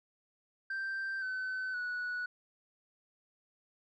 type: tone with pitch steps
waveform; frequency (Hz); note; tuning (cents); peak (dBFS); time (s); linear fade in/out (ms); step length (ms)
sine; 1568 / 1519 / 1471.5; G6 / F#6 / F#6; 0 / +45 / -10; -32; 0.7-2.26; 5; 520
effects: tanh soft clip ceiling -33 dBFS